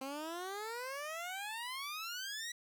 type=exponential sweep; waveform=15% pulse; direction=up; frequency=261.6 to 1952 Hz; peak=-34 dBFS; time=0.01-2.52 s; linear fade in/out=5 ms; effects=none